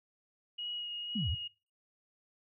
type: tone with vibrato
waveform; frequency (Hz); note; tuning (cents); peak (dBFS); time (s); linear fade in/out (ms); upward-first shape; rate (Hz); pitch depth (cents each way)
sine; 2888; F#7; -43; -37; 0.58-1.48; 10; sine; 2; 12
type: linear two-way sweep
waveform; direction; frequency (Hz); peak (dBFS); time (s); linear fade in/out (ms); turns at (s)
sine; down then up; 239.4 to 65.41 to 120.8; -31; 1.15-1.35; 10; 1.3
effects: noise-tail reverb RT60 0.3 s tail -19 dB re dry